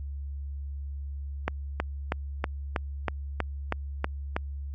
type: click train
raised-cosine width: 0.5 ms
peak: -11 dBFS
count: 10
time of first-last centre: 1.48-4.365 s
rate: 3.12 Hz
effects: added 70 Hz sine -33 dBFS peak until 4.74 s + AAC 32 kbps